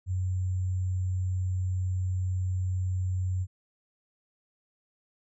sine tone with sample-and-hold, 92.2 Hz, F#2, 6 cents flat, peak -26 dBFS, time 0.06-3.47 s, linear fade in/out 50 ms, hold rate 7350 Hz, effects resampled to 22050 Hz

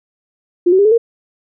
sine tone with pitch steps, 351.3 / 376.5 / 403.5 / 432.5 / 463.5 Hz, F4 / F#4 / G#4 / A4 / A#4, +10 / +30 / -50 / -30 / -10 cents, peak -7 dBFS, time 0.66-0.98 s, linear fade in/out 10 ms, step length 64 ms, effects none

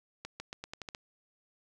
accelerating click train, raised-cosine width 0.2 ms, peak -23 dBFS, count 8, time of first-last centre 0.25-0.949 s, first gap 150 ms, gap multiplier 0.86, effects none

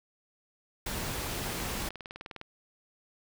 pink noise, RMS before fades -35 dBFS, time 0.86-1.89 s, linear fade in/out 5 ms
click train, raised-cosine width 0.3 ms, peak -25 dBFS, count 19, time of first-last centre 1.5-2.414 s, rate 19.7 Hz
effects none

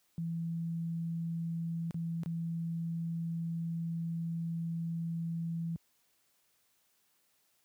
sine tone with dropouts, 166.4 Hz, E3, 17 cents sharp, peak -33 dBFS, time 0.18-5.76 s, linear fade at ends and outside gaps 0 ms, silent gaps 1.909-1.944 / 2.234-2.26 s, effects white hiss -73 dBFS RMS until 7.64 s + high-pass 60 Hz 12 dB/octave

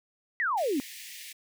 sine exponential sweep, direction down, 2022 to 250.3 Hz, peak -25 dBFS, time 0.4-0.8 s, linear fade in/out 0 ms
pink high-pass noise, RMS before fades -44 dBFS, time 0.57-1.33 s, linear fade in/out 10 ms, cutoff 1800 Hz, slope 96 dB/octave
effects none

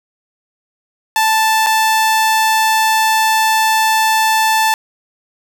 sawtooth tone with dropouts, 880 Hz, A5, in tune, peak -7 dBFS, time 1.16-4.74 s, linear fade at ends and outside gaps 1 ms, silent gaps 1.663-1.668 s, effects none

